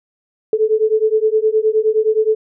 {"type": "beating tone pair", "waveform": "sine", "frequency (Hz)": [430.8, 440.4], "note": ["A4", "A4"], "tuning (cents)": [-37, 2], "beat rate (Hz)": 9.6, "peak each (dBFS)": -15, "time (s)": [0.53, 2.35], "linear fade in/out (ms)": 2, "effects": []}